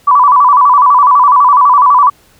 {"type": "tone with vibrato", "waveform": "sine", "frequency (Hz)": 1072, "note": "C6", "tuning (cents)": 42, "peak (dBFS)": -3, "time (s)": [0.07, 2.1], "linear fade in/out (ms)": 10, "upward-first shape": "square", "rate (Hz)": 12, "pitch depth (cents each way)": 120, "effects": ["pink hiss -47 dBFS RMS until 2.39 s"]}